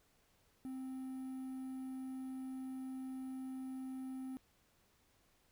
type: tone with quantisation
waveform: triangle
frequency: 261.6 Hz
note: C4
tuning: in tune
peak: -40 dBFS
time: 0.65-4.37 s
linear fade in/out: 0 ms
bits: 11
effects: pink hiss -73 dBFS RMS until 5.51 s